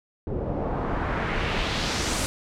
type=noise with low-pass filter sweep; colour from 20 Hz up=pink; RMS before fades=-27 dBFS; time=0.27-2.26 s; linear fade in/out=0 ms; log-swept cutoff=400 to 9300 Hz; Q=1.4; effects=none